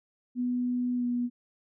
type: tone with pitch glide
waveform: sine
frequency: 246.9 to 243.2 Hz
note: B3 to B3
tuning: 0 to -26 cents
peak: -26 dBFS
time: 0.35-1.3 s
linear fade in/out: 50 ms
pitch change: -26 cents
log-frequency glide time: 0.96-1.05 s
effects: none